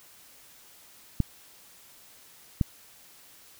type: clicks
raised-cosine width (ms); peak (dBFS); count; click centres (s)
5; -10; 2; 1.203 / 2.612
effects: white hiss -54 dBFS RMS until 3.59 s